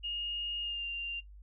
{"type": "tone with pitch glide", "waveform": "sine", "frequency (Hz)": [2850, 2785], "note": ["F7", "F7"], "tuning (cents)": [34, -5], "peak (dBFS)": -34, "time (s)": [0.03, 1.21], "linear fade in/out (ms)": 20, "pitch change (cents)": -39, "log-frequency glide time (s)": [0.61, 0.86], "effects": ["noise-tail reverb RT60 0.1 s tail -20 dB re dry", "added 50 Hz sine -49 dBFS peak until 1.42 s"]}